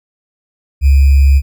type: tone with sample-and-hold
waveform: sine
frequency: 69 Hz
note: C#2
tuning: 7 cents flat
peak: -4 dBFS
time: 0.81-1.42 s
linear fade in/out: 50 ms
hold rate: 2450 Hz
effects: none